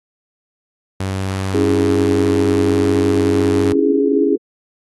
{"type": "tone", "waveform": "sawtooth", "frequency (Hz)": 95.8, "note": "G2", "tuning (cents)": -39, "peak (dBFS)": -15, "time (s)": [1, 3.73], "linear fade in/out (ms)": 5}
{"type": "chord", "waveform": "sine", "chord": "C# minor", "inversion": "none", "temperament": "equal", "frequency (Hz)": [277.2, 329.6, 415.3], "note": ["C#4", "E4", "G#4"], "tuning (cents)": [0, 0, 0], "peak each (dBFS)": [-17, -19, -16], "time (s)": [1.54, 4.36], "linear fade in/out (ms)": 5}
{"effects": ["AAC 32 kbps"]}